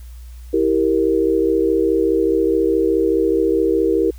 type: chord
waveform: sine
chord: E diminished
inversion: none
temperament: equal with one note detuned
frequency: 327.2 / 392 / 466.2 Hz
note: E4 / G4 / Bb4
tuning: -13 / 0 / 0 cents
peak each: -18 dBFS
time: 0.53-4.11 s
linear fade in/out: 10 ms
effects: added 60 Hz sine -33 dBFS peak until 4.18 s + white hiss -52 dBFS RMS until 4.18 s